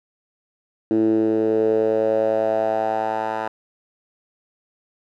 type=tone with band-pass filter sweep; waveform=10% pulse; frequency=110 Hz; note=A2; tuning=in tune; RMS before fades=-20 dBFS; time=0.91-3.48 s; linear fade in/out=0 ms; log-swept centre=310 to 1000 Hz; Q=4.5; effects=none